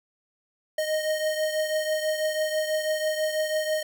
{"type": "beating tone pair", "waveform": "square", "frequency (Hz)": [619, 625.1], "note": ["D#5", "D#5"], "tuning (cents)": [-9, 8], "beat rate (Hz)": 6.1, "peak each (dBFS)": [-26, -32], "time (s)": [0.78, 3.83], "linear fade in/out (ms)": 5, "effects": []}